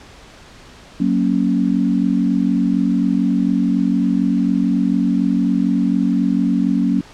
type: chord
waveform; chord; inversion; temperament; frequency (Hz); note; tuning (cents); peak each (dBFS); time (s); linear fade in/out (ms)
sine; F# major; none; equal with one note detuned; 186.18 / 233.1 / 277.2; F#3 / A#3 / C#4; +11 / 0 / 0; -18; 1-7.01; 5
effects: pink hiss -42 dBFS RMS until 7.13 s + low-pass 6000 Hz 12 dB/octave